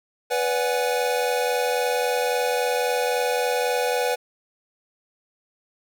square chord, G# half-diminished seventh, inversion first, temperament equal with one note detuned, 493.9 / 577.6 / 740 / 830.6 Hz, B4 / D5 / F#5 / G#5, 0 / -29 / 0 / 0 cents, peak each -24 / -30 / -29 / -30 dBFS, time 0.3-4.16 s, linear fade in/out 20 ms, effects none

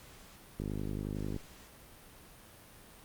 click train, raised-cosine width 3 ms, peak -24 dBFS, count 40, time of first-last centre 0.6-1.363 s, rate 51.1 Hz, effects pink hiss -55 dBFS RMS until 3.04 s + Opus 48 kbps

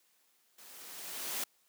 white noise with level ramp, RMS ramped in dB -55 to -35 dBFS, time 0.58-1.44 s, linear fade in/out 5 ms, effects white hiss -71 dBFS RMS until 1.68 s + high-pass 200 Hz 12 dB/octave

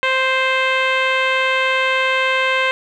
10% pulse tone with low-pass filter, 523.3 Hz, C5, in tune, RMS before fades -17 dBFS, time 0.03-2.71 s, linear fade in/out 0 ms, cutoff 2800 Hz, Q 1.3, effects none

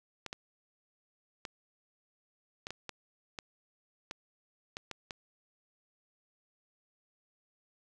clicks, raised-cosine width 0.2 ms, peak -22 dBFS, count 11, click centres 0.263 / 0.329 / 1.452 / 2.669 / 2.706 / 2.893 / 3.388 / 4.111 / 4.769 / 4.913 / 5.108 s, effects none

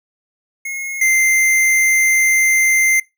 square tone pair in turn, 2162 / 2086 Hz, C#7 / C7, -44 / -6 cents, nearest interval minor second, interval 62 cents, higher first, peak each -23 / -12 dBFS, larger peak second, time 0.65-1.01 / 1.01-3 s, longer second, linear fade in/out 5 ms, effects noise-tail reverb RT60 0.2 s tail -21 dB re dry

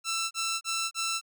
10% pulse tone bursts, 1336 Hz, E6, 23 cents sharp, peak -20 dBFS, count 4, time 0.04-1.213 s, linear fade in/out 50 ms, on 270 ms, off 31 ms, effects none

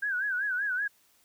sine tone with vibrato, 1568 Hz, G6, in tune, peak -27 dBFS, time 0.02-0.88 s, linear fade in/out 10 ms, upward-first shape sine, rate 5.2 Hz, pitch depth 130 cents each way, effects white hiss -65 dBFS RMS until 1.24 s

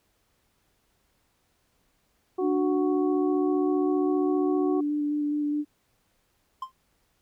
harmonic tone, 370 Hz, F#4, in tune, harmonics 1 / 2 / 3, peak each -25 / -35 / -39 dBFS, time 2.38-4.81 s, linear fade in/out 10 ms
sine tone with vibrato, 294.9 Hz, D4, 7 cents sharp, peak -24 dBFS, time 2.4-5.65 s, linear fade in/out 50 ms, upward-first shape square, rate 4.8 Hz, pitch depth 10 cents each way
triangle tone with exponential decay, 1046.5 Hz, C6, in tune, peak -25 dBFS, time 6.62-6.72 s, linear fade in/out 5 ms, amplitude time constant 21 ms
effects pink hiss -70 dBFS RMS until 7.21 s

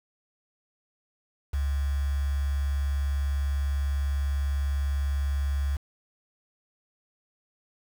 sine tone with quantisation, 70 Hz, C#2, 18 cents sharp, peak -24 dBFS, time 1.53-5.77 s, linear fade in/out 10 ms, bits 7, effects none

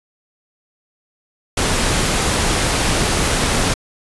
pink noise, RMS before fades -17 dBFS, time 1.57-3.74 s, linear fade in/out 5 ms, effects resampled to 24000 Hz

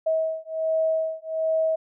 sine beating tone pair, 640 / 641.3 Hz, D#5 / E5, +49 / -48 cents, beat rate 1.3 Hz, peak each -25 dBFS, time 0.06-1.76 s, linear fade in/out 10 ms, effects none

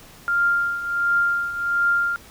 sine tone with tremolo, 1396.9 Hz, F6, in tune, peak -15 dBFS, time 0.28-2.16 s, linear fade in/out 0 ms, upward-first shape triangle, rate 1.4 Hz, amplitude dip 75%, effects pink hiss -46 dBFS RMS until 2.3 s

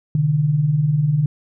sine tone pair together, 130.2 / 150.31 Hz, C3 / D3, -8 / +41 cents, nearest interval major second, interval 249 cents, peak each -22 / -15 dBFS, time 0.15-1.26 s, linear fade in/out 2 ms, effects none

